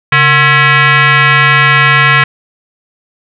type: tone with frequency modulation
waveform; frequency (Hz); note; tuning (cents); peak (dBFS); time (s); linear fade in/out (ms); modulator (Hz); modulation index
sine; 138.59; C#3; 0; -4; 0.12-2.24; 5; 603; 4.1
effects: none